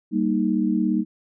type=chord; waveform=sine; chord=Eb major; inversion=first; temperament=equal; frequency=196 / 233.1 / 311.1 Hz; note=G3 / Bb3 / Eb4; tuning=0 / 0 / 0 cents; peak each=-23 dBFS; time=0.11-1.05 s; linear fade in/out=50 ms; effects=none